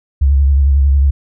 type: tone with vibrato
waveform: sine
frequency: 69.3 Hz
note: C#2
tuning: in tune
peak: -7 dBFS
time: 0.21-1.11 s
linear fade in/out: 10 ms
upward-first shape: sine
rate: 11 Hz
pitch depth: 62 cents each way
effects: none

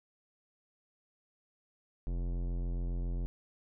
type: tone with tanh clipping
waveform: sine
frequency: 43.65 Hz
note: F1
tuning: in tune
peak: -34 dBFS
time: 2.07-3.26 s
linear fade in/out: 0 ms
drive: 18 dB
effects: none

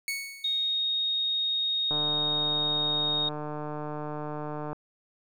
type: tone with exponential decay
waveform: sawtooth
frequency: 2217 Hz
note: C#7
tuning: in tune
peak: -24 dBFS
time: 0.08-0.82 s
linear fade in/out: 1 ms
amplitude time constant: 160 ms
type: tone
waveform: sine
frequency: 3729 Hz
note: A#7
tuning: in tune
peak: -25 dBFS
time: 0.44-3.29 s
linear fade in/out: 5 ms
type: click train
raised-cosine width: 1 ms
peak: -22 dBFS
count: 424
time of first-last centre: 1.91-4.73 s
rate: 150 Hz
effects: none

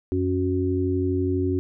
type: harmonic tone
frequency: 92.1 Hz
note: F#2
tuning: 7 cents flat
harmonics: 1 / 3 / 4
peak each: -25 / -25 / -25 dBFS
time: 0.12-1.59 s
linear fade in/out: 0 ms
effects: none

